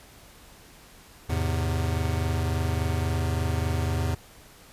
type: chord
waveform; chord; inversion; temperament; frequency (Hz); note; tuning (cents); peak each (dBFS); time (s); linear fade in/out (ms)
square; E augmented; none; equal with one note detuned; 82.41 / 105.95 / 130.81; E2 / G#2 / B#2; 0 / +35 / 0; -27 / -31 / -32; 1.29-4.15; 10
effects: pink hiss -51 dBFS RMS until 4.72 s + resampled to 32000 Hz